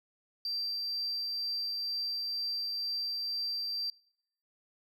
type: tone with tremolo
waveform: triangle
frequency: 4699 Hz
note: D8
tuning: in tune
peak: -29 dBFS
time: 0.45-3.9 s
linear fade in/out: 2 ms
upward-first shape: triangle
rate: 2.1 Hz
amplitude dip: 25%
effects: noise-tail reverb RT60 0.7 s tail -26 dB re dry + tanh soft clip ceiling -28 dBFS

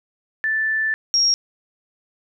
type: tone pair in turn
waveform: sine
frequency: 1760 / 5588 Hz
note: A6 / F8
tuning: 0 / 0 cents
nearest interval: octave + minor sixth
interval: 2000 cents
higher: second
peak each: -18 / -14 dBFS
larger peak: second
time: 0.44-0.94 / 1.14-1.34 s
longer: first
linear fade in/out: 0 ms
effects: none

